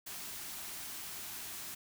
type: band-stop noise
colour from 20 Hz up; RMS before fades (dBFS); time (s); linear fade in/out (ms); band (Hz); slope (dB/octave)
white; -44; 0.06-1.75; 10; 430 to 600; 96
effects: none